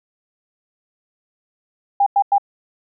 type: tone bursts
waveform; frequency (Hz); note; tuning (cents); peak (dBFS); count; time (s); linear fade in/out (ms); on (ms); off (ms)
sine; 803; G5; +41; -11; 3; 2-2.382; 5; 64; 95
effects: none